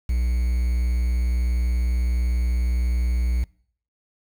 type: tone with quantisation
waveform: triangle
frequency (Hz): 60.7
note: B1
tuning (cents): -29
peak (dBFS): -17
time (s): 0.09-3.44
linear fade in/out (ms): 5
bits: 7
effects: noise-tail reverb RT60 0.6 s tail -24 dB re dry